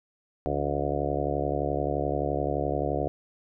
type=harmonic tone; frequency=71.6 Hz; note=D2; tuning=43 cents flat; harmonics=1 / 2 / 4 / 5 / 6 / 7 / 8 / 9 / 10; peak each=-34 / -34 / -34 / -34 / -34 / -34 / -34 / -34 / -34 dBFS; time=0.46-3.08 s; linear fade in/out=0 ms; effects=none